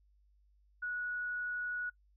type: tone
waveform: sine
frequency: 1464 Hz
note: F#6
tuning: 19 cents flat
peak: -35 dBFS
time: 0.82-1.9 s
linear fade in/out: 10 ms
effects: noise-tail reverb RT60 0.1 s tail -23 dB re dry + added 50 Hz sine -65 dBFS peak until 2.16 s